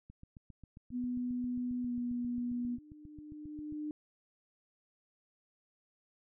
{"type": "click train", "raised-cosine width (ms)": 5, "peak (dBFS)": -39, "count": 28, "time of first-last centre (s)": [0.1, 3.724], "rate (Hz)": 7.45}
{"type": "tone with pitch glide", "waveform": "sine", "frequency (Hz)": [246.9, 242.7], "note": ["B3", "B3"], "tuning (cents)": [0, -30], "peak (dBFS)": -33, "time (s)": [0.91, 2.79], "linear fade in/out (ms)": 50, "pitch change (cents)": -30, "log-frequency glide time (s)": [1.82, 1.92]}
{"type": "tone with exponential growth", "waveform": "sine", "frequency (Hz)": 301.2, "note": "D4", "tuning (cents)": 44, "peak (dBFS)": -35, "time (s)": [1.65, 3.91], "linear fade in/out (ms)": 1, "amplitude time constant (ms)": 490}
{"effects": []}